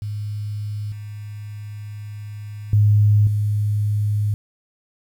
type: tone with level steps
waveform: sine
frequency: 104.4 Hz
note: G#2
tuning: 10 cents sharp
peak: -24 / -30 / -11 / -17 dBFS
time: 0.02-4.34 s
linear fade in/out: 0 ms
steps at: 0.92 / 2.73 / 3.27 s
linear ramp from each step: 2 ms
effects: 8-bit